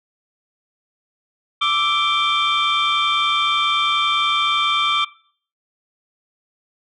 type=tone cluster; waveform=sine; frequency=1175 / 1325 / 2343 / 3172 / 3543 Hz; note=D6 / E6 / D7 / G7 / A7; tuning=+1 / +9 / -5 / +20 / +11 cents; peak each=-19 / -24 / -23 / -21 / -21 dBFS; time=1.61-5.05 s; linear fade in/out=10 ms; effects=noise-tail reverb RT60 0.5 s tail -20 dB re dry + tanh soft clip ceiling -9 dBFS